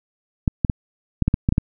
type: clicks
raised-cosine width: 5 ms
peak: -4 dBFS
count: 9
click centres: 0.478 / 0.648 / 0.698 / 1.223 / 1.28 / 1.341 / 1.489 / 1.524 / 1.581 s
effects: none